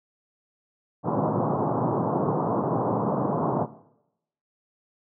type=band-pass noise; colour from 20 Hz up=pink; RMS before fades=-25 dBFS; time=1.03-3.67 s; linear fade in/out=50 ms; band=120 to 1100 Hz; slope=48 dB/octave; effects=noise-tail reverb RT60 0.8 s tail -17 dB re dry